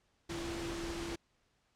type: tone in noise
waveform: sine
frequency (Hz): 337.9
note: E4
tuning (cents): +43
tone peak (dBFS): -40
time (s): 0.29-1.16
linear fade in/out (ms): 10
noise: pink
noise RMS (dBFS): -42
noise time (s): 0.29-1.16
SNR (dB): -1
effects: pink hiss -75 dBFS RMS until 1.75 s + low-pass 7000 Hz 12 dB/octave